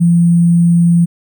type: tone with sample-and-hold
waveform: sine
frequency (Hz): 170.9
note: F3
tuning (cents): -37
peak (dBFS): -6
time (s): 0-1.06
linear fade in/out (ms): 20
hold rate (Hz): 8820
effects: none